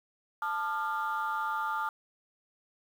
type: chord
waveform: sine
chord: D minor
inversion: second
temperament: equal with one note detuned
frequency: 880 / 1202.8 / 1396.9 Hz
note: A5 / D6 / F6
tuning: 0 / +41 / 0 cents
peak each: -33 / -32 / -34 dBFS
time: 0.42-1.89 s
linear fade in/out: 2 ms
effects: tanh soft clip ceiling -24 dBFS + 9-bit